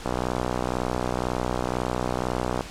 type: click train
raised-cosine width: 1 ms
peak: -11 dBFS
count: 159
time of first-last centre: 0.06-2.608 s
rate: 62 Hz
effects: pink hiss -39 dBFS RMS until 2.7 s + low-pass 8000 Hz 12 dB/octave